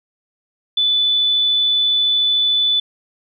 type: tone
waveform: sine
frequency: 3487 Hz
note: A7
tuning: 16 cents flat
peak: -13 dBFS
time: 0.77-2.8 s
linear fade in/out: 5 ms
effects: none